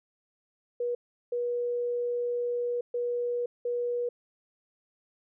sine tone bursts at uneven times, 483.1 Hz, B4, 38 cents flat, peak -27 dBFS, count 4, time 0.8-0.95 / 1.32-2.81 / 2.94-3.46 / 3.65-4.09 s, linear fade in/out 5 ms, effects none

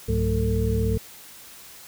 sine tone cluster, 65.8 / 102.7 / 181.3 / 221.6 / 446.2 Hz, C2 / G#2 / F#3 / A3 / A4, +10 / -19 / -35 / +13 / +24 cents, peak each -25 / -24 / -30 / -30 / -27 dBFS, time 0.08-0.98 s, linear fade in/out 10 ms, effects white hiss -45 dBFS RMS until 1.87 s

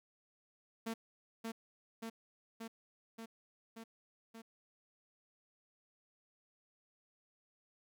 sawtooth tone with echo, 226.5 Hz, A#3, 50 cents flat, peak -34 dBFS, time 0.86-0.94 s, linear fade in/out 10 ms, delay 580 ms, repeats 6, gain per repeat -2 dB, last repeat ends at 4.42 s, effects none

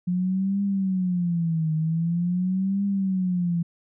sine tone with vibrato, 177 Hz, F3, 23 cents sharp, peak -21 dBFS, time 0.07-3.63 s, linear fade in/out 10 ms, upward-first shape triangle, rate 0.45 Hz, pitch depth 220 cents each way, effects none

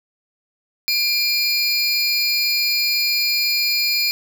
square tone cluster, 2392 / 4322 / 4914 Hz, D7 / C#8 / D#8, +31 / -45 / -22 cents, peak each -22 dBFS, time 0.88-4.11 s, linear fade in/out 0 ms, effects none

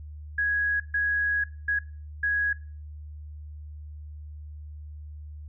sine tone bursts at uneven times, 1661.2 Hz, G#6, in tune, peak -22 dBFS, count 4, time 0.38-0.8 / 0.94-1.44 / 1.68-1.79 / 2.23-2.53 s, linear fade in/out 5 ms, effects noise-tail reverb RT60 0.4 s tail -20 dB re dry + added 75 Hz sine -38 dBFS peak until 5.48 s

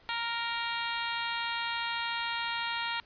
harmonic tone, 466.2 Hz, A#4, in tune, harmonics 2 / 3 / 4 / 5 / 6 / 7 / 8 / 9, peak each -36 / -38 / -39 / -40 / -41 / -41 / -42 / -43 dBFS, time 0.09-3 s, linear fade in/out 0 ms, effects pink hiss -60 dBFS RMS until 3.05 s + resampled to 11025 Hz

